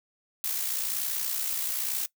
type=noise with amplitude modulation; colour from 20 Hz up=blue; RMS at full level=-28 dBFS; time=0.44-2.06 s; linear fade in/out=0 ms; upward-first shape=sine; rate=61 Hz; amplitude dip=50%; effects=noise-tail reverb RT60 0.1 s tail -20 dB re dry